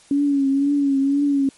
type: tone with vibrato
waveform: sine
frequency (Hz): 279.3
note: C#4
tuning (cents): +13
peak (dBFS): -15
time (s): 0.11-1.49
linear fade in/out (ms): 2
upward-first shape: triangle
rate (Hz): 2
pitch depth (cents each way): 59
effects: white hiss -51 dBFS RMS until 1.57 s + MP3 48 kbps